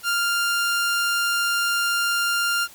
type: tone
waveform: sawtooth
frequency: 1396.9 Hz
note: F6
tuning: in tune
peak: -16 dBFS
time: 0.03-2.68 s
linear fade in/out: 50 ms
effects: white hiss -46 dBFS RMS until 2.74 s + MP3 96 kbps